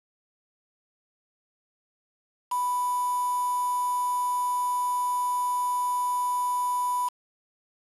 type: tone with quantisation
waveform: sine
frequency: 988 Hz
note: B5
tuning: in tune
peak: -24 dBFS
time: 2.51-7.09 s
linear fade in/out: 10 ms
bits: 6
effects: resampled to 32000 Hz